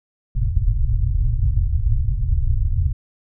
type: low-pass noise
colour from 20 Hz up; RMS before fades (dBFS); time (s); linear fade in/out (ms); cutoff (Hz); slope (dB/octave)
pink; -18; 0.35-2.93; 10; 130; 96
effects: none